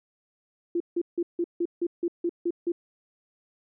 sine tone bursts, 344.2 Hz, F4, 25 cents flat, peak -23 dBFS, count 10, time 0.75-2.72 s, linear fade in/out 5 ms, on 53 ms, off 160 ms, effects none

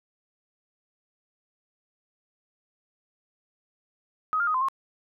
sine tone with pitch steps, 1260 / 1400 / 1250 / 1031 / 1076 Hz, D#6 / F6 / D#6 / C6 / C6, +21 / +4 / +8 / -26 / +48 cents, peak -22 dBFS, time 4.33-4.685 s, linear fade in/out 0 ms, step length 71 ms, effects none

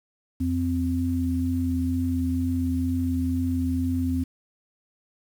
sine tone pair together, 85.6 / 258.9 Hz, F2 / C4, -34 / -18 cents, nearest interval octave + perfect fifth, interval 1916 cents, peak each -26 / -24 dBFS, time 0.4-4.24 s, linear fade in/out 10 ms, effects 8-bit

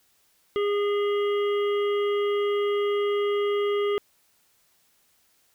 harmonic tone with a mistuned harmonic, 409.1 Hz, G#4, 26 cents flat, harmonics 1 / 3 / 5 / 7 / 8, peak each -22 / -33 / -38 / -41 / -42 dBFS, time 0.56-3.98 s, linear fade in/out 0 ms, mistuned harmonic 8, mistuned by -17 cents, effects white hiss -65 dBFS RMS until 5.54 s

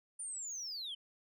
sine linear sweep, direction down, 9320 to 3000 Hz, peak -38 dBFS, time 0.19-0.95 s, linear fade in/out 10 ms, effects tanh soft clip ceiling -38 dBFS

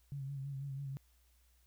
sine tone with vibrato, 137.9 Hz, C#3, 9 cents flat, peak -39 dBFS, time 0.12-0.97 s, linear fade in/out 0 ms, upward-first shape sine, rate 6.1 Hz, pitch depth 48 cents each way, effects added 60 Hz sine -67 dBFS peak until 1.66 s + white hiss -74 dBFS RMS until 1.66 s

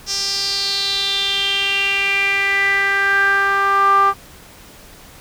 sawtooth tone with band-pass filter sweep, 395.5 Hz, G4, 15 cents sharp, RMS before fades -17 dBFS, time 0.06-4.14 s, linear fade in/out 50 ms, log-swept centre 5600 to 1100 Hz, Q 6.2, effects pink hiss -42 dBFS RMS until 5.2 s

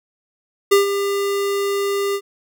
square tone with ADSR envelope, 400 Hz, G4, 35 cents sharp, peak -9 dBFS, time 0.71-2.21 s, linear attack 14 ms, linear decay 130 ms, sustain -10 dB, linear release 63 ms, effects none

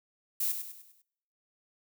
violet noise with echo, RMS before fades -30 dBFS, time 0.4-0.52 s, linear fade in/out 5 ms, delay 100 ms, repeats 5, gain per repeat -7 dB, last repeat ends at 1.02 s, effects noise-tail reverb RT60 0.8 s tail -25 dB re dry

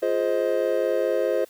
triangle chord, F minor seventh, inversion none, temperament just, 349.2 / 419.1 / 523.8 / 628.6 Hz, F4 / Ab4 / C5 / Eb5, 0 / +16 / +2 / +18 cents, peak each -26 / -25 / -22 / -25 dBFS, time 0.02-1.45 s, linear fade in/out 10 ms, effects white hiss -54 dBFS RMS until 1.49 s

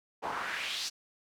pink noise with band-pass filter sweep, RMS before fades -36 dBFS, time 0.22-0.9 s, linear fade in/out 20 ms, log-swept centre 760 to 5400 Hz, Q 2.4, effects none

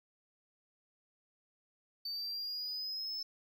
triangle linear sweep, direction up, 4562 to 5270 Hz, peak -36 dBFS, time 2.05-3.23 s, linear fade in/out 5 ms, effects none

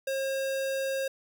square tone, 538 Hz, C5, 48 cents sharp, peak -29 dBFS, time 0.07-1.08 s, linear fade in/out 5 ms, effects none

